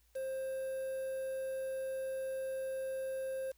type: tone with quantisation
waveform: triangle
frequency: 529 Hz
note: C5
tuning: 19 cents sharp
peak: -34 dBFS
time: 0.15-3.52 s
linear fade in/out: 10 ms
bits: 9
effects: added 57 Hz sine -68 dBFS peak until 3.57 s + white hiss -73 dBFS RMS until 3.57 s